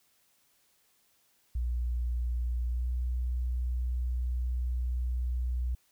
sine tone with pitch glide, 60.1 to 61.54 Hz, B1 to B1, -46 to -5 cents, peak -28 dBFS, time 1.55-5.75 s, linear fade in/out 5 ms, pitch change +41 cents, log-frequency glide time 2.7-2.86 s, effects white hiss -69 dBFS RMS until 5.91 s

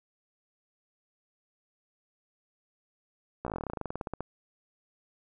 slowing click train, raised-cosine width 1 ms, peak -20 dBFS, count 22, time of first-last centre 3.45-4.206 s, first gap 15 ms, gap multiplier 1.08, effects none

